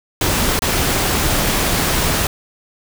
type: noise with dropouts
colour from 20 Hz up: pink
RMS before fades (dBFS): -17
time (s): 0.21-2.27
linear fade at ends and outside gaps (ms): 2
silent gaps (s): 0.592-0.62
effects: none